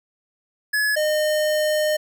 square tone pair in turn, 1700 / 610.8 Hz, G#6 / D#5, +40 / -32 cents, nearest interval octave + tritone, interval 1772 cents, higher first, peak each -19 dBFS, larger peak neither, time 0.73-0.96 / 0.96-1.97 s, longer second, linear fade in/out 10 ms, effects none

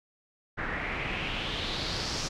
pink noise with low-pass filter sweep, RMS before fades -33 dBFS, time 0.57-2.29 s, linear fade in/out 20 ms, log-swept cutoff 1700 to 5800 Hz, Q 3.5, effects none

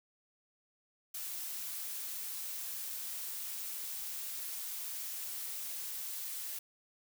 blue noise, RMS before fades -41 dBFS, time 1.14-6.59 s, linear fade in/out 5 ms, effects none

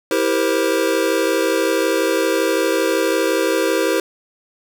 square chord, C dominant seventh, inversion first, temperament just, 327 / 392.4 / 470.9 / 523.3 Hz, E4 / G4 / Bb4 / C5, -14 / +2 / +18 / 0 cents, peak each -22 dBFS, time 0.11-4 s, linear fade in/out 2 ms, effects none

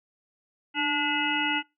harmonic tone with a mistuned harmonic, 289.4 Hz, D4, 25 cents flat, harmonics 1 / 3 / 5 / 7 / 9 / 10, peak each -31 / -31 / -31 / -31 / -31 / -31 dBFS, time 0.74-1.63 s, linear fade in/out 50 ms, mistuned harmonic 1, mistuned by +61 cents, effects noise-tail reverb RT60 0.2 s tail -20 dB re dry

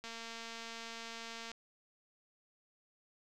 click train, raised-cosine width 0.2 ms, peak -29 dBFS, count 339, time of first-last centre 0.04-1.516 s, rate 229 Hz, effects none

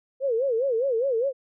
sine tone with vibrato, 498.1 Hz, B4, 15 cents sharp, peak -21 dBFS, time 0.2-1.33 s, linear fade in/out 50 ms, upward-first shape sine, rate 4.9 Hz, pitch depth 200 cents each way, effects none

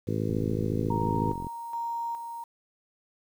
harmonic tone, 53.9 Hz, A1, 35 cents flat, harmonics 2 / 3 / 4 / 5 / 6 / 7 / 8 / 9, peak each -31 / -33 / -34 / -35 / -36 / -36 / -37 / -38 dBFS, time 0.07-1.33 s, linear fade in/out 10 ms
click train, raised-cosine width 3 ms, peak -24 dBFS, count 53, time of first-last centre 0.3-1.469 s, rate 44.5 Hz
sine tone with tremolo, 932.3 Hz, A#5, in tune, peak -29 dBFS, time 0.9-2.44 s, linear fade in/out 5 ms, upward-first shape square, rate 1.2 Hz, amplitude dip 50%
effects 9-bit

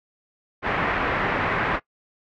white low-pass noise, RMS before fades -24 dBFS, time 0.62-1.8 s, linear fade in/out 50 ms, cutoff 2000 Hz, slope 24 dB/octave, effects noise-tail reverb RT60 0.1 s tail -21 dB re dry

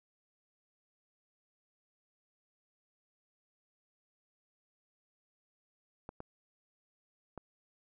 clicks, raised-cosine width 1 ms, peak -29 dBFS, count 3, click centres 6.091 / 6.204 / 7.377 s, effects none

